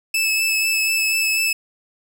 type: tone with vibrato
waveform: sawtooth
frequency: 2614 Hz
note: E7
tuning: 15 cents flat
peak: -14 dBFS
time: 0.14-1.53 s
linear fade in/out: 5 ms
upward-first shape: sine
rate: 4.1 Hz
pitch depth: 16 cents each way
effects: none